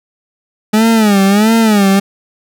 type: tone with vibrato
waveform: 40% pulse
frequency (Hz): 210.3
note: G#3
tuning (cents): +22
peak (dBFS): -6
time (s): 0.73-2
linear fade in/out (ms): 10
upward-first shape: sine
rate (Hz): 1.5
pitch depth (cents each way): 140
effects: none